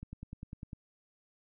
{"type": "click train", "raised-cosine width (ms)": 5, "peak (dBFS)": -30, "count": 8, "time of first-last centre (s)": [0.03, 0.731], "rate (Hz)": 9.98, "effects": []}